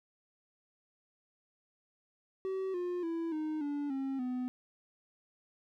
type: tone with pitch steps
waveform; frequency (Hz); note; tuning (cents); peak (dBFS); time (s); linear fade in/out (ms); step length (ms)
triangle; 381 / 355.5 / 331.7 / 309.5 / 288.7 / 269.4 / 251.4; G4 / F4 / E4 / D#4 / D4 / C#4 / B3; -49 / +31 / +11 / -9 / -30 / -49 / +31; -31; 2.45-4.48; 0; 290
effects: none